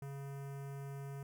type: tone with notch filter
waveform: square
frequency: 138.9 Hz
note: C#3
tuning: 4 cents sharp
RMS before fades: -45 dBFS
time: 0.02-1.23 s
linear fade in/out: 2 ms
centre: 3900 Hz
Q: 0.6
effects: none